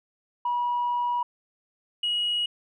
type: tone pair in turn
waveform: sine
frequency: 968 / 2901 Hz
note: B5 / F#7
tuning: -35 / -35 cents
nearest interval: octave + perfect fifth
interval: 1900 cents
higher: second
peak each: -22 dBFS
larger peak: neither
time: 0.45-1.23 / 2.03-2.46 s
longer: first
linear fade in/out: 5 ms
effects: tanh soft clip ceiling -20 dBFS